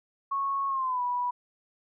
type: tone with pitch glide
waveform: sine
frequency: 1101 to 980.9 Hz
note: C#6 to B5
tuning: -12 to -12 cents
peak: -26 dBFS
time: 0.31-1.31 s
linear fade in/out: 10 ms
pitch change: -200 cents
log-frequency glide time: 0.68-1.02 s
effects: none